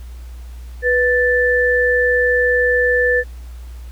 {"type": "tone pair together", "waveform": "sine", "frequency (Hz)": [493.6, 1760], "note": ["B4", "A6"], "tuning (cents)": [-1, 0], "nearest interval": "octave + minor seventh", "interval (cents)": 2201, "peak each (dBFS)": -15, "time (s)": [0.82, 3.24], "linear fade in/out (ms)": 50, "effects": ["added 60 Hz sine -30 dBFS peak until 3.91 s", "pink hiss -49 dBFS RMS until 3.91 s"]}